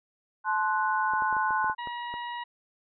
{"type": "chord", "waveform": "sine", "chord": "F# diminished", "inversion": "first", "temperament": "equal with one note detuned", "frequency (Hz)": [867.4, 1046.5, 1480], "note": ["A5", "C6", "F#6"], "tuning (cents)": [-25, 0, 0], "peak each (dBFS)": [-28, -28, -29], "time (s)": [0.44, 1.75], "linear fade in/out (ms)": 50}
{"type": "clicks", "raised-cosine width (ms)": 1, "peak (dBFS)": -27, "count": 9, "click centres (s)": [1.136, 1.222, 1.327, 1.367, 1.507, 1.644, 1.698, 1.873, 2.14]}
{"type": "harmonic tone", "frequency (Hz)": 958, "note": "A#5", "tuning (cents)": 47, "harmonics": [1, 2, 3, 4], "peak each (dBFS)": [-34, -40, -45, -49], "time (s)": [1.78, 2.44], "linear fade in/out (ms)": 10}
{"effects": []}